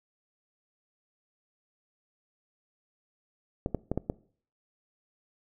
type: clicks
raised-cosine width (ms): 2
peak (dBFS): -15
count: 5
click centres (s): 3.661 / 3.747 / 3.916 / 3.976 / 4.099
effects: noise-tail reverb RT60 0.5 s tail -21 dB re dry